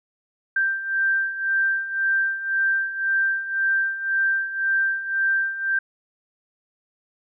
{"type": "beating tone pair", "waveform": "sine", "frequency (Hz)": [1572, 1573.9], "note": ["G6", "G6"], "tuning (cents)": [4, 7], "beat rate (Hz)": 1.9, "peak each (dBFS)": [-26, -21], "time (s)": [0.56, 5.79], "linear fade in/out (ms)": 5, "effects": []}